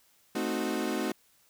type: chord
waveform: 35% pulse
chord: A diminished seventh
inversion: none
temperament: equal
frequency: 220 / 261.6 / 311.1 / 370 Hz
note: A3 / C4 / Eb4 / Gb4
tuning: 0 / 0 / 0 / 0 cents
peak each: -33 dBFS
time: 0.35-1.12 s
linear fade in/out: 5 ms
effects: white hiss -65 dBFS RMS until 1.49 s